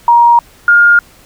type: tone pair in turn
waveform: sine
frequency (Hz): 945 / 1415.9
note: A#5 / F6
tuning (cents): +23 / +23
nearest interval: perfect fifth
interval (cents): 700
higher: second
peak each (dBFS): -3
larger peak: neither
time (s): 0.08-0.39 / 0.68-0.99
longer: neither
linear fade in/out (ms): 2
effects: pink hiss -43 dBFS RMS until 1.25 s